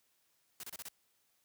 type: noise bursts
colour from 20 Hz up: white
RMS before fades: -45 dBFS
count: 5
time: 0.6-0.886 s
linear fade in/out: 2 ms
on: 34 ms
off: 29 ms
effects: white hiss -75 dBFS RMS until 1.44 s + high-pass 60 Hz 12 dB/octave